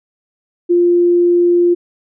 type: tone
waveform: sine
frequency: 349.2 Hz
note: F4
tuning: in tune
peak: -8 dBFS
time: 0.69-1.75 s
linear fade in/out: 20 ms
effects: none